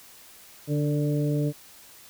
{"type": "harmonic tone with a mistuned harmonic", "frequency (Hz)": 146.83, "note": "D3", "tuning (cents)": 0, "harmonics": [1, 2, 3, 4], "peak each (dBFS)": [-24, -28, -32, -35], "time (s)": [0.67, 1.53], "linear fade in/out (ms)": 50, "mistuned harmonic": 3, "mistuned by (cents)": 24, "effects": ["white hiss -50 dBFS RMS until 2.09 s"]}